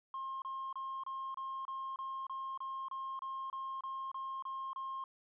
sine tone bursts, 1067 Hz, C6, 34 cents sharp, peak -37 dBFS, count 16, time 0.14-5.04 s, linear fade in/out 2 ms, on 280 ms, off 28 ms, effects tanh soft clip ceiling -36 dBFS

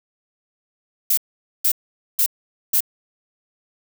violet noise bursts, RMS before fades -17 dBFS, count 4, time 1.1-2.806 s, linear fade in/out 5 ms, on 74 ms, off 470 ms, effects none

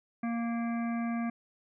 harmonic tone with a mistuned harmonic, 233.1 Hz, A#3, in tune, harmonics 1 / 3 / 5 / 7 / 9 / 10, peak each -30 / -40 / -44 / -47 / -49 / -50 dBFS, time 0.23-1.3 s, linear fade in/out 5 ms, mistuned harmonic 9, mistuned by -16 cents, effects none

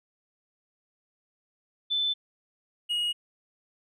sine / triangle tone pair in turn, 3520 / 2885 Hz, A7 / F#7, 0 / -44 cents, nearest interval minor third, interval 344 cents, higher first, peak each -24 dBFS, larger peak neither, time 1.9-2.14 / 2.89-3.13 s, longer neither, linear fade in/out 20 ms, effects none

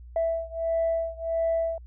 sine beating tone pair, 659.3 / 660.8 Hz, E5 / E5, 0 / +4 cents, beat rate 1.5 Hz, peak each -26 / -27 dBFS, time 0.16-1.78 s, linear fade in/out 2 ms, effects tanh soft clip ceiling -18 dBFS + added 60 Hz sine -42 dBFS peak until 1.86 s

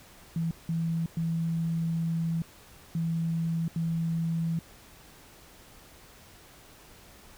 sine tone bursts at uneven times, 165 Hz, E3, 2 cents sharp, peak -26 dBFS, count 5, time 0.36-0.51 / 0.69-1.06 / 1.17-2.42 / 2.95-3.68 / 3.76-4.59 s, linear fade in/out 2 ms, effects pink hiss -53 dBFS RMS until 7.37 s

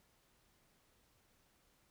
silence, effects pink hiss -73 dBFS RMS until 1.9 s

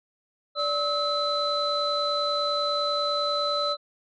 sine tone cluster, 583 / 1292 / 4025 Hz, D5 / E6 / B7, -13 / -35 / +32 cents, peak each -27 dBFS, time 0.55-3.77 s, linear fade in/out 50 ms, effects tanh soft clip ceiling -16 dBFS

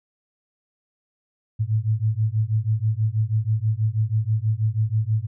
sine beating tone pair, 106.3 / 112.5 Hz, G#2 / A2, +41 / +39 cents, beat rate 6.2 Hz, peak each -22 dBFS, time 1.59-5.27 s, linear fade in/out 20 ms, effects none

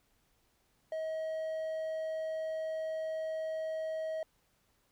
triangle tone, 636 Hz, D#5, 38 cents sharp, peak -32 dBFS, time 0.92-4.23 s, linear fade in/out 2 ms, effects pink hiss -73 dBFS RMS until 4.91 s

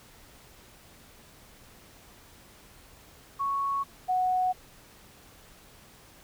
sine tone pair in turn, 1108.7 / 737.6 Hz, C#6 / F#5, 0 / -6 cents, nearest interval perfect fifth, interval 706 cents, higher first, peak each -26 / -23 dBFS, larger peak second, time 3.39-3.84 / 4.08-4.53 s, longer neither, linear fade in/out 20 ms, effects pink hiss -54 dBFS RMS until 6.23 s

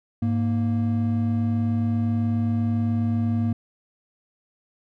triangle tone pair together, 103.83 / 233.1 Hz, G#2 / A#3, 0 / 0 cents, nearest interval octave + major second, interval 1400 cents, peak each -21 / -21 dBFS, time 0.22-3.53 s, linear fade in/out 5 ms, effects none

